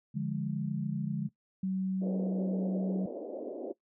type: chord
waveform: sine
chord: D diminished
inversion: none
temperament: equal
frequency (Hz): 146.83 / 174.61 / 207.7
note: D3 / F3 / Ab3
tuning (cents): 0 / 0 / 0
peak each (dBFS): -34 / -36 / -35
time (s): 0.14-1.29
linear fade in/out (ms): 20
type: tone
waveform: sine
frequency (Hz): 189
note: F#3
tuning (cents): +37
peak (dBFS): -29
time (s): 1.63-3.06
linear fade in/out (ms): 5
type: band-pass noise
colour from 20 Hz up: white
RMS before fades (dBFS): -39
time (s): 2.01-3.73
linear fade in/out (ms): 20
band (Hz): 260 to 600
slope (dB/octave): 48
effects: noise-tail reverb RT60 0.1 s tail -17 dB re dry